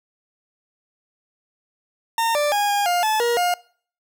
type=tone with pitch steps; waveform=40% pulse; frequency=914 / 589 / 821 / 814 / 706 / 866 / 474.7 / 710 Hz; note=A#5 / D5 / G#5 / G#5 / F5 / A5 / A#4 / F5; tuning=-34 / +5 / -20 / -35 / +19 / -28 / +31 / +28 cents; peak=-17 dBFS; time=2.18-3.54 s; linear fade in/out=2 ms; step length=170 ms; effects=noise-tail reverb RT60 0.5 s tail -23 dB re dry